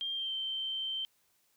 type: tone with pitch glide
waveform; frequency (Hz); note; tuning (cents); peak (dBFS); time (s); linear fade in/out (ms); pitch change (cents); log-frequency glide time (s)
sine; 3192 to 3117; G7 to G7; +31 to -11; -33; 0.01-1.05; 0; -42; 0.13-0.33
effects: white hiss -72 dBFS RMS until 1.56 s